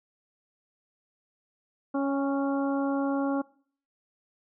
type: harmonic tone with a mistuned harmonic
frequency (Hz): 277.2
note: C#4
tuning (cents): 0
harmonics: 1 / 2 / 3 / 4 / 5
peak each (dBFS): -26 / -32 / -36 / -38 / -40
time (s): 1.94-3.42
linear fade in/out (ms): 10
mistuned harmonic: 3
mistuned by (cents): -18
effects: noise-tail reverb RT60 0.5 s tail -21 dB re dry